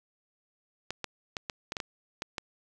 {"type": "clicks", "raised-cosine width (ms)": 0.2, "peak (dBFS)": -16, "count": 9, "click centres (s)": [0.906, 1.043, 1.368, 1.498, 1.721, 1.768, 1.802, 2.221, 2.382], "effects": []}